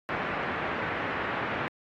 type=low-pass noise; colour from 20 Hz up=white; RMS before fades=-32 dBFS; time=0.09-1.68 s; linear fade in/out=0 ms; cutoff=2000 Hz; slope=24 dB/octave; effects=high-pass 100 Hz 12 dB/octave + AAC 32 kbps